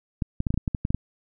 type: clicks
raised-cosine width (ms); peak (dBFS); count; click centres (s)
5; -12; 11; 0.222 / 0.404 / 0.468 / 0.505 / 0.542 / 0.576 / 0.678 / 0.748 / 0.851 / 0.905 / 0.946
effects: none